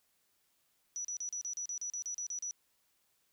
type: tone bursts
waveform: sine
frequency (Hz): 5890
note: F#8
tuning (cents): -9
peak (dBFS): -36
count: 13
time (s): 0.96-2.51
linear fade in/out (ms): 0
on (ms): 86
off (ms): 36
effects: white hiss -75 dBFS RMS until 3.32 s